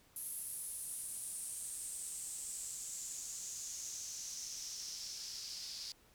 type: noise with band-pass filter sweep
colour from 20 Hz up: white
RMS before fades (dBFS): -45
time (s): 0.16-5.92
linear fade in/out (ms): 2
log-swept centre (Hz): 11000 to 4800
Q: 4.8
effects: pink hiss -67 dBFS RMS until 6.14 s